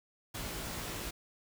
pink noise with comb filter, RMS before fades -40 dBFS, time 0.34-1.11 s, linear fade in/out 10 ms, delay 18 ms, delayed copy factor +0.55, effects none

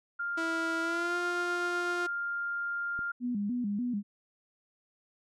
sine tone, 1400 Hz, F6, 4 cents sharp, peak -31 dBFS, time 0.19-3.12 s, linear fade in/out 10 ms
sawtooth tone with pitch glide, 328.4 to 352 Hz, E4 to F4, -6 to +14 cents, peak -29 dBFS, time 0.37-2.07 s, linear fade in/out 10 ms, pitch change +120 cents, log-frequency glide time 0.81-1.17 s
click, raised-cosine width 3 ms, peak -33 dBFS, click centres 2.991 s
sine tone with vibrato, 223.6 Hz, A3, 28 cents sharp, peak -29 dBFS, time 3.2-4.03 s, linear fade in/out 50 ms, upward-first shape square, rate 3.4 Hz, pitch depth 160 cents each way
effects low-pass 8000 Hz 12 dB/octave

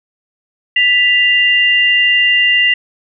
sine tone pair together, 1975.5 / 2794 Hz, B6 / F7, 0 / 0 cents, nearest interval tritone, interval 600 cents, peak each -11 / -11 dBFS, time 0.76-2.74 s, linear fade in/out 5 ms, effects none

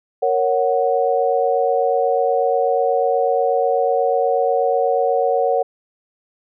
sine chord, F# major, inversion first, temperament equal, 466.2 / 554.4 / 740 Hz, A#4 / C#5 / F#5, 0 / 0 / 0 cents, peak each -19 dBFS, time 0.22-5.63 s, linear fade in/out 10 ms, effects none

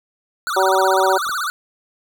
square tone with vibrato, 1318.5 Hz, E6, in tune, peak -21 dBFS, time 0.47-1.5 s, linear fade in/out 0 ms, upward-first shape sine, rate 16 Hz, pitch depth 240 cents each way
harmonic tone, 190 Hz, F#3, 46 cents sharp, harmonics 2 / 3 / 4 / 5, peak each -19 / -19 / -19 / -19 dBFS, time 0.56-1.18 s, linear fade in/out 10 ms
clicks, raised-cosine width 1 ms, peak -30 / -24 dBFS, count 2, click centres 1.268 / 1.293 s
effects none

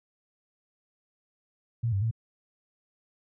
sine tone with pitch steps, 116.5 / 98.3 / 113.1 Hz, A#2 / G2 / A2, -1 / +5 / +48 cents, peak -24 dBFS, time 1.83-2.112 s, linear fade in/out 10 ms, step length 94 ms, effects none

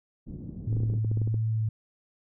white low-pass noise, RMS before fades -39 dBFS, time 0.26-1 s, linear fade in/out 20 ms, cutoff 260 Hz, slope 24 dB/octave
sine tone with vibrato, 110 Hz, A2, in tune, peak -24 dBFS, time 0.67-1.69 s, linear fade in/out 5 ms, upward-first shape sine, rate 1.6 Hz, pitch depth 16 cents each way
clicks, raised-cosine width 3 ms, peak -22 dBFS, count 12, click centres 0.728 / 0.768 / 0.803 / 0.834 / 0.9 / 0.938 / 1.047 / 1.115 / 1.173 / 1.217 / 1.275 / 1.343 s
effects none

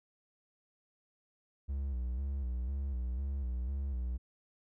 triangle tone with vibrato, 65.1 Hz, C2, 8 cents flat, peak -31 dBFS, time 1.68-4.18 s, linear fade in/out 20 ms, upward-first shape square, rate 2 Hz, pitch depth 95 cents each way, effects none

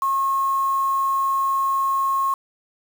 sine tone with quantisation, 1084 Hz, C#6, 39 cents flat, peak -18 dBFS, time 0.02-2.34 s, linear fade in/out 2 ms, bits 6, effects none

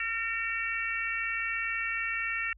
harmonic tone with a mistuned harmonic, 456.1 Hz, A#4, 38 cents flat, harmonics 3 / 4 / 5 / 6, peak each -38 / -33 / -35 / -35 dBFS, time 0-2.53 s, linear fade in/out 2 ms, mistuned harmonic 6, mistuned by -19 cents, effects added 50 Hz sine -53 dBFS peak until 2.57 s

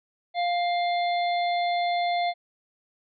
harmonic tone, 700 Hz, F5, 4 cents sharp, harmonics 1 / 3 / 5 / 6, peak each -23 / -33 / -37 / -39 dBFS, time 0.34-2.34 s, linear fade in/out 50 ms, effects none

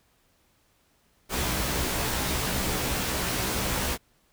pink noise with comb filter, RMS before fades -28 dBFS, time 1.29-3.98 s, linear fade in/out 50 ms, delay 16 ms, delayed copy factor +0.95, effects pink hiss -66 dBFS RMS until 4.32 s

